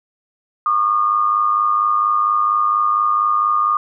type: tone pair together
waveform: sine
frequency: 1108.7 / 1213 Hz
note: C#6 / D#6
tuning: 0 / -44 cents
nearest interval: major second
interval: 156 cents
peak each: -21 / -14 dBFS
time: 0.66-3.77 s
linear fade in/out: 2 ms
effects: none